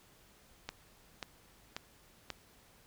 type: click train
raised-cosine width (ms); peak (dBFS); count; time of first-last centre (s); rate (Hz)
0.2; -21; 4; 0.69-2.303; 1.86
effects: pink hiss -63 dBFS RMS until 2.86 s